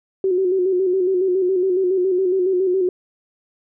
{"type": "tone with vibrato", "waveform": "sine", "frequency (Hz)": 371.4, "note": "F#4", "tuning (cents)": 7, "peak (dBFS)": -15, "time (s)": [0.24, 2.89], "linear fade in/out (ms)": 2, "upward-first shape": "square", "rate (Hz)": 7.2, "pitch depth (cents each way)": 52, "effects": []}